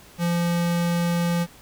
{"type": "tone", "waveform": "square", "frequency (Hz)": 172, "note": "F3", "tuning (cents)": -26, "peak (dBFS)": -21, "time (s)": [0.18, 1.47], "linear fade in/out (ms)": 50, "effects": ["pink hiss -49 dBFS RMS until 1.61 s"]}